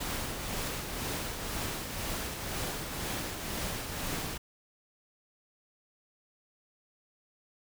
pink noise with tremolo, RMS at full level -34 dBFS, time 0-4.38 s, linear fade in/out 10 ms, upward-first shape triangle, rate 2 Hz, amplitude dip 45%, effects none

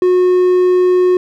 triangle tone, 363.6 Hz, F#4, 30 cents flat, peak -6 dBFS, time 0.02-1.17 s, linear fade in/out 2 ms, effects none

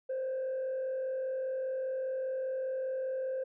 sine tone with frequency modulation, 523.3 Hz, C5, in tune, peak -30 dBFS, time 0.09-3.44 s, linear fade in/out 10 ms, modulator 45 Hz, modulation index 0.3, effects tanh soft clip ceiling -30 dBFS

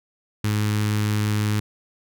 sawtooth tone with notch filter, 105.5 Hz, G#2, 28 cents sharp, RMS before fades -22 dBFS, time 0.44-1.6 s, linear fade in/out 5 ms, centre 630 Hz, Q 0.8, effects none

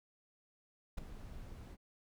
brown noise with ADSR envelope, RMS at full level -35 dBFS, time 0.97-1.77 s, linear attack 13 ms, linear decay 6 ms, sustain -14 dB, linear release 40 ms, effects none

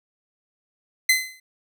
sawtooth tone with exponential decay, 2045 Hz, C7, 40 cents flat, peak -9 dBFS, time 1.09-1.4 s, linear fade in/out 5 ms, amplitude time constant 67 ms, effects none

